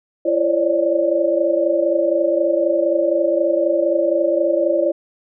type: tone cluster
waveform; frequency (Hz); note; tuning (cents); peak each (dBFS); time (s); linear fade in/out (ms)
sine; 339.5 / 542 / 573 / 597; F4 / C#5 / D5 / D5; -49 / -39 / -43 / +28; -20; 0.25-4.92; 10
effects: none